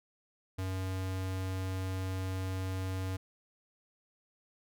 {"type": "tone", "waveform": "square", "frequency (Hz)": 94.1, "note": "F#2", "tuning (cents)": 30, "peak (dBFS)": -34, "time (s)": [0.58, 3.17], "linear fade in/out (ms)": 10, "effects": []}